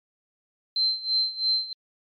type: tone with tremolo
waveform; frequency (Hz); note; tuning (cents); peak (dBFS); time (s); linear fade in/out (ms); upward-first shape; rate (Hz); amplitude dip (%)
sine; 4109; C8; -32; -19; 0.76-1.73; 2; sine; 3; 85
effects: MP3 48 kbps